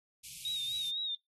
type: band-stop noise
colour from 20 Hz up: white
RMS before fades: -46 dBFS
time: 0.23-0.91 s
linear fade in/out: 20 ms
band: 180 to 2300 Hz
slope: 96 dB/octave
type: tone with vibrato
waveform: sine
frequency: 3729 Hz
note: A#7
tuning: in tune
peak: -33 dBFS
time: 0.45-1.15 s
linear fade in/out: 2 ms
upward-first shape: sine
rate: 4 Hz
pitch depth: 64 cents each way
effects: noise-tail reverb RT60 0.2 s tail -26 dB re dry + AAC 32 kbps